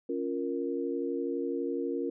sine chord, Bb minor, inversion first, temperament equal, 277.2 / 349.2 / 466.2 Hz, Db4 / F4 / Bb4, 0 / 0 / 0 cents, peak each -34 dBFS, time 0.09-2.1 s, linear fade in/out 5 ms, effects none

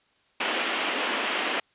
white band-pass noise, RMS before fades -28 dBFS, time 0.4-1.6 s, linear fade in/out 5 ms, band 220 to 3300 Hz, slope 48 dB/octave, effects white hiss -65 dBFS RMS until 1.74 s + resampled to 8000 Hz

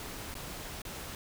pink noise with dropouts, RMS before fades -42 dBFS, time 0-1.15 s, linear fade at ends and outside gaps 1 ms, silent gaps 0.342-0.352 / 0.818-0.851 s, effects none

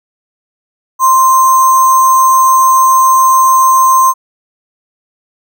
sine tone with sample-and-hold, 1046.5 Hz, C6, in tune, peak -4 dBFS, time 0.99-4.14 s, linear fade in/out 50 ms, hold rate 7350 Hz, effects none

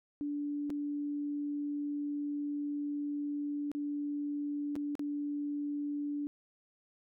sine tone with dropouts, 290.6 Hz, D4, 18 cents flat, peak -33 dBFS, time 0.21-6.27 s, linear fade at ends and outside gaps 0 ms, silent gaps 0.697-0.703 / 3.716-3.75 / 4.755-4.763 / 4.953-4.994 s, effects none

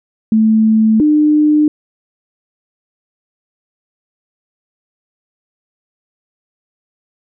sine tone pair in turn, 219.4 / 301.5 Hz, A3 / D4, -5 / +46 cents, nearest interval tritone, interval 551 cents, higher second, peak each -7 dBFS, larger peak neither, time 0.32-1 / 1-1.68 s, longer neither, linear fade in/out 2 ms, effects none

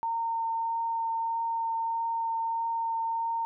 sine tone with vibrato, 914 Hz, A#5, 34 cents flat, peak -27 dBFS, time 0.03-3.45 s, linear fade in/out 0 ms, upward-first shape triangle, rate 1.6 Hz, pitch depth 10 cents each way, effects none

